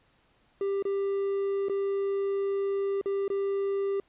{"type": "tone with dropouts", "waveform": "triangle", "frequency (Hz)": 395.3, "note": "G4", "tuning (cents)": 15, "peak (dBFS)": -24, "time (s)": [0.61, 4], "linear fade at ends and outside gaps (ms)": 2, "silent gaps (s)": [[0.825, 0.852], [1.685, 1.696], [3.013, 3.058], [3.28, 3.301]], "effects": ["pink hiss -66 dBFS RMS until 4.08 s", "resampled to 8000 Hz"]}